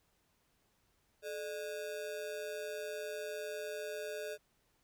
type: ring-modulated tone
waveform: square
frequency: 516 Hz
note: C5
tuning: 24 cents flat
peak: -37 dBFS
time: 1.22-4.38 s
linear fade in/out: 50 ms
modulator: 85.7 Hz
effects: pink hiss -75 dBFS RMS until 4.83 s